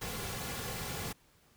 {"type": "noise with comb filter", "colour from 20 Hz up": "pink", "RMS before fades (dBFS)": -39, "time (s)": [0.01, 1.13], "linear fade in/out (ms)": 10, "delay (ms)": 3.2, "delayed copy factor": -0.55, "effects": ["pink hiss -66 dBFS RMS until 1.56 s"]}